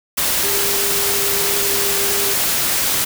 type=tone in noise; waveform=sine; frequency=400.5 Hz; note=G4; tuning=37 cents sharp; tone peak=-25 dBFS; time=0.43-2.34 s; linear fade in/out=10 ms; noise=white; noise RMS=-18 dBFS; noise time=0.17-3.05 s; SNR=-10 dB; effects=none